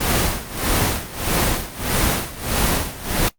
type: noise with tremolo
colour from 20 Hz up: pink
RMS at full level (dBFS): -17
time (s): 0-3.29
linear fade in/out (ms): 10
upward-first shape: sine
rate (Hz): 1.6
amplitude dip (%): 85
effects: noise-tail reverb RT60 0.1 s tail -19 dB re dry + Opus 24 kbps